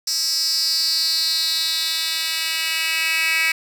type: tone with high-pass filter sweep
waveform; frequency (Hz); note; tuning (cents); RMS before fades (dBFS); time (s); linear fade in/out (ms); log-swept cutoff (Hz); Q
10% pulse; 323.4; E4; -33; -21; 0.07-3.52; 5; 5600 to 2400; 5.2
effects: none